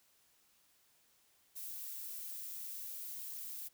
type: noise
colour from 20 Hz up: violet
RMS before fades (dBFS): -45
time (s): 1.55-3.69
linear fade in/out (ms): 20
effects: white hiss -71 dBFS RMS until 3.73 s